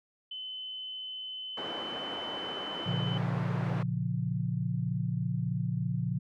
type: tone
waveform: sine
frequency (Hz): 3038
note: F#7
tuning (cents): +45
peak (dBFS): -37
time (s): 0.31-3.18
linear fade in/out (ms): 5
type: band-pass noise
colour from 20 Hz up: pink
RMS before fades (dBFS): -40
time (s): 1.57-3.83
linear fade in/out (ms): 5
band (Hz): 320 to 1500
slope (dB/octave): 12
type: chord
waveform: sine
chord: Bb minor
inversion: none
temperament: just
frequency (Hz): 116.54 / 139.85 / 174.81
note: Bb2 / Db3 / F3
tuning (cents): 0 / +16 / +2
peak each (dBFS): -33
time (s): 2.86-6.19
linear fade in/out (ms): 10
effects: none